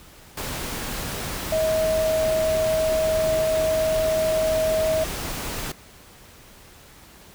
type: tone in noise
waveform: sine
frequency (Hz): 635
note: D#5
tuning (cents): +35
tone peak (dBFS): -19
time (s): 1.52-5.04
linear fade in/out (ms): 5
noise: pink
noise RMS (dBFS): -30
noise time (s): 0.37-5.72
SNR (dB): +8
effects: pink hiss -48 dBFS RMS until 7.34 s